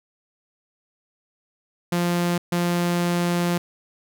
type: tone bursts at uneven times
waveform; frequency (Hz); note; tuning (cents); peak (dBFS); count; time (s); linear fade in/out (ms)
sawtooth; 174.2; F3; -4; -16; 2; 1.92-2.38 / 2.52-3.58; 5
effects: none